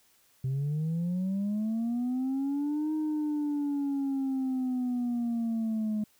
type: linear two-way sweep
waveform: sine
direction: up then down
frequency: 128.6 to 311.1 to 210.7 Hz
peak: -25 dBFS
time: 0.44-6.04 s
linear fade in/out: 5 ms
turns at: 2.93 s
effects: tanh soft clip ceiling -26 dBFS + white hiss -65 dBFS RMS until 6.19 s